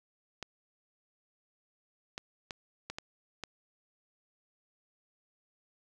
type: clicks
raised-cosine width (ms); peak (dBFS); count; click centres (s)
0.2; -21; 6; 0.427 / 2.179 / 2.508 / 2.9 / 2.985 / 3.437
effects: 10-bit